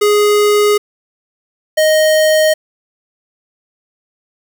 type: tone pair in turn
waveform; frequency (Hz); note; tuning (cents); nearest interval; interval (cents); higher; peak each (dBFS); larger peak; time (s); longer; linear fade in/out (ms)
square; 415.7 / 622.8; G#4 / D#5; +2 / +2; perfect fifth; 700; second; -9; neither; 0.01-0.78 / 1.77-2.54; neither; 10
effects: 7-bit